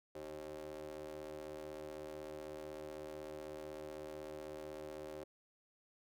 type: ring-modulated tone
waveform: 30% pulse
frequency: 76 Hz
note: D#2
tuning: 40 cents flat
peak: -40 dBFS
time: 0.15-5.24 s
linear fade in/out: 5 ms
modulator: 459 Hz
effects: none